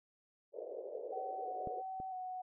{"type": "band-pass noise", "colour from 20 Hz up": "pink", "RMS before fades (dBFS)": -45, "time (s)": [0.52, 1.83], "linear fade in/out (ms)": 50, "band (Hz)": [430, 580], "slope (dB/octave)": 48}
{"type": "tone with vibrato", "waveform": "sine", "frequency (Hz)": 749, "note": "F#5", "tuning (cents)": 21, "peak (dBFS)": -40, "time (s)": [1.12, 2.42], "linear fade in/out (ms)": 10, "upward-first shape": "square", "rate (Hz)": 1.5, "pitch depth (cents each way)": 21}
{"type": "clicks", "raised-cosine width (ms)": 2, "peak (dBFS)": [-30, -34], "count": 2, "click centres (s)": [1.673, 2.001]}
{"effects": []}